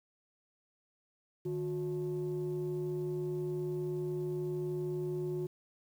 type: tone pair together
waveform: sine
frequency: 152.16 / 361.9 Hz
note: D#3 / F#4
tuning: -38 / -38 cents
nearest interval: octave + minor third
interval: 1500 cents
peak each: -36 / -33 dBFS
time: 1.45-5.47 s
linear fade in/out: 10 ms
effects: tanh soft clip ceiling -29 dBFS + 10-bit